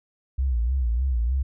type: tone with vibrato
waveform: sine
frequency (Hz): 61.74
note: B1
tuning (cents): 0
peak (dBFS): -20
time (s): 0.38-1.43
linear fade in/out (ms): 10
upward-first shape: sine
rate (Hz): 3.3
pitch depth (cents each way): 150
effects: none